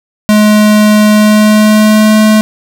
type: tone with pitch glide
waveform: square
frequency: 211.5 to 215.4 Hz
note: G#3 to A3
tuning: +32 to -37 cents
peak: -4 dBFS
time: 0.29-2.41 s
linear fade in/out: 0 ms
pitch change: +31 cents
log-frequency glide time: 1.11-2.18 s
effects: none